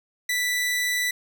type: tone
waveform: sawtooth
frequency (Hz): 1975.5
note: B6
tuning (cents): 0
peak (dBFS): -19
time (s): 0.29-1.11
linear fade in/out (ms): 5
effects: none